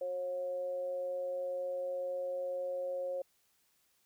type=tone with amplitude modulation; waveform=sine; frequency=541 Hz; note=C#5; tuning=42 cents flat; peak=-32 dBFS; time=0.01-3.22 s; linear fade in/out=5 ms; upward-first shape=sine; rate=178 Hz; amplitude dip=45%; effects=white hiss -73 dBFS RMS until 4.05 s